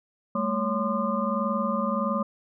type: tone cluster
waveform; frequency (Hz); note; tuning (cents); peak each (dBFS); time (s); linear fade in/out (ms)
sine; 202.4 / 223.9 / 558 / 1039 / 1211; G#3 / A3 / C#5 / C6 / D#6; -44 / +30 / +11 / -12 / -47; -30 / -29 / -30 / -32 / -30; 0.35-2.23; 5
effects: none